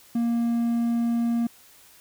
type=tone; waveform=triangle; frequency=234.2 Hz; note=A#3; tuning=8 cents sharp; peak=-19 dBFS; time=0.15-1.47 s; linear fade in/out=5 ms; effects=white hiss -53 dBFS RMS until 2 s